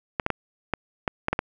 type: clicks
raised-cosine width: 0.5 ms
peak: -8 dBFS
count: 8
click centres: 0.198 / 0.264 / 0.303 / 0.737 / 1.078 / 1.284 / 1.33 / 1.391 s
effects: none